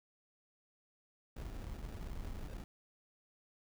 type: noise with sample-and-hold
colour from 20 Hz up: brown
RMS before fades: -44 dBFS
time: 1.36-2.64 s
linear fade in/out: 5 ms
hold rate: 1050 Hz
effects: none